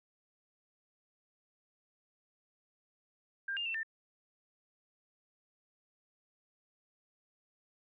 sine tone with pitch steps, 1595 / 2808 / 2687 / 1794 Hz, G6 / F7 / E7 / A6, +30 / +9 / +33 / +33 cents, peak -34 dBFS, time 3.48-3.832 s, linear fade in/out 5 ms, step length 88 ms, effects none

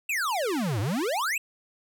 square exponential two-way sweep, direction down then up, 2752 to 94.7 to 2752 Hz, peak -26 dBFS, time 0.09-1.38 s, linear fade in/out 5 ms, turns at 0.8 s, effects none

